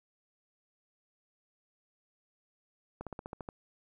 slowing click train, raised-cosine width 1 ms, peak -26 dBFS, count 8, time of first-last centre 3.01-3.488 s, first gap 57 ms, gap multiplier 1.06, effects 11-bit

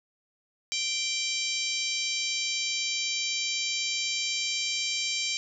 harmonic tone with a mistuned harmonic, 784 Hz, G5, in tune, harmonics 3 / 4 / 5 / 6 / 7 / 8 / 9, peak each -33 / -34 / -35 / -36 / -36 / -37 / -38 dBFS, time 0.72-5.37 s, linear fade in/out 0 ms, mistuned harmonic 9, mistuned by +35 cents, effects none

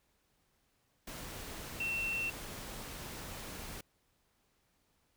sine tone in noise, 2700 Hz, E7, 41 cents sharp, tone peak -33 dBFS, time 1.8-2.3 s, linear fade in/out 5 ms, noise pink, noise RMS -45 dBFS, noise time 1.07-3.81 s, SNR +9 dB, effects pink hiss -75 dBFS RMS until 5.16 s

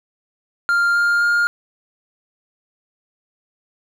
triangle tone with pitch steps, 1396.9 / 1405 / 1413.1 Hz, F6 / F6 / F6, 0 / +10 / +20 cents, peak -12 dBFS, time 0.69-1.47 s, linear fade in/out 0 ms, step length 260 ms, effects none

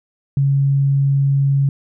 sine tone, 138.59 Hz, C#3, in tune, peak -12 dBFS, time 0.37-1.69 s, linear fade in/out 2 ms, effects none

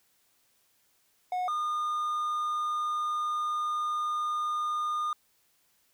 triangle tone pair in turn, 729 / 1217.9 Hz, F#5 / D#6, -26 / -37 cents, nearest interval major sixth, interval 889 cents, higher second, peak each -26 dBFS, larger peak neither, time 1.32-1.48 / 1.48-5.13 s, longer second, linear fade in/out 2 ms, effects white hiss -69 dBFS RMS until 5.93 s

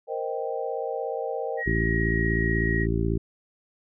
sine chord, C minor seventh, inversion third, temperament equal, 466.2 / 523.3 / 622.3 / 784 Hz, Bb4 / C5 / Eb5 / G5, 0 / 0 / 0 / 0 cents, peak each -31 / -32 / -34 / -34 dBFS, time 0.07-1.64 s, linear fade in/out 50 ms
sine tone, 1894 Hz, A#6, 27 cents sharp, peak -27 dBFS, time 1.57-2.87 s, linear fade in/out 50 ms
harmonic tone, 56.2 Hz, A1, 37 cents sharp, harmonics 1 / 2 / 3 / 4 / 5 / 6 / 7, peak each -27 / -28 / -30 / -33 / -34 / -31 / -31 dBFS, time 1.66-3.18 s, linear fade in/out 10 ms
effects none

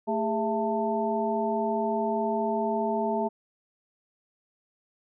harmonic tone with a mistuned harmonic, 221.9 Hz, A3, 15 cents sharp, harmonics 1 / 2 / 3 / 4, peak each -30 / -30 / -30 / -30 dBFS, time 0.07-3.29 s, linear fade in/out 20 ms, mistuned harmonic 2, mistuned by -140 cents, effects none

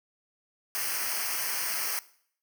white noise with comb filter, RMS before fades -31 dBFS, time 0.75-1.99 s, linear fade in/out 0 ms, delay 0.27 ms, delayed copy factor -0.9, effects noise-tail reverb RT60 0.6 s tail -19 dB re dry

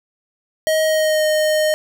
square tone with pitch glide, 630 to 616.7 Hz, D#5 to D#5, +21 to -16 cents, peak -15 dBFS, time 0.67-1.74 s, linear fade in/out 0 ms, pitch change -37 cents, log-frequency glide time 0.84-1.25 s, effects none

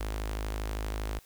sawtooth tone with notch filter, 52.6 Hz, G#1, 23 cents sharp, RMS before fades -34 dBFS, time 0-1.19 s, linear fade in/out 5 ms, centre 150 Hz, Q 0.65, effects white hiss -59 dBFS RMS until 1.25 s

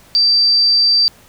sine tone, 4672 Hz, D8, 10 cents flat, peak -9 dBFS, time 0.15-1.08 s, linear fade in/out 0 ms, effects pink hiss -46 dBFS RMS until 1.28 s

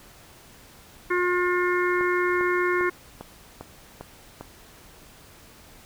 harmonic tone, 357.3 Hz, F4, 40 cents sharp, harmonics 1 / 3 / 4 / 5 / 6, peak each -23 / -28 / -29 / -30 / -31 dBFS, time 1.1-2.9 s, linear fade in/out 10 ms
click train, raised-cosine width 1 ms, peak -22 dBFS, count 7, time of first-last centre 2.01-4.41 s, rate 2.5 Hz
effects pink hiss -50 dBFS RMS until 5.85 s

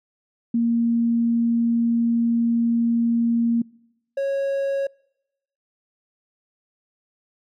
sine / triangle tone pair in turn, 233.1 / 550.4 Hz, A#3 / C#5, 0 / -12 cents, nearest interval octave + minor third, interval 1488 cents, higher second, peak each -17 / -19 dBFS, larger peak first, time 0.54-3.62 / 4.17-4.87 s, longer first, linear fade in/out 5 ms, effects noise-tail reverb RT60 0.9 s tail -26 dB re dry

